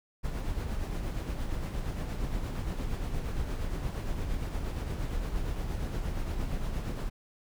brown noise with tremolo, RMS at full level -31 dBFS, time 0.23-7.1 s, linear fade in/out 20 ms, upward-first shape sine, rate 8.6 Hz, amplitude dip 40%, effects none

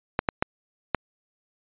clicks, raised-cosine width 0.5 ms, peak -6 dBFS, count 4, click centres 0.191 / 0.288 / 0.425 / 0.947 s, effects resampled to 8000 Hz

